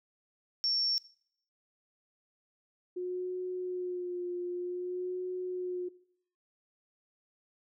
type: tone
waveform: sine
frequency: 5460 Hz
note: F8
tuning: 40 cents flat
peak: -27 dBFS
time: 0.64-0.98 s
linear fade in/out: 0 ms
type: tone with vibrato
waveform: sine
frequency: 360 Hz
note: F#4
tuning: 47 cents flat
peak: -33 dBFS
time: 2.96-5.89 s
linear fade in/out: 10 ms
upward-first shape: sine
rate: 0.53 Hz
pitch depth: 28 cents each way
effects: noise-tail reverb RT60 0.6 s tail -19 dB re dry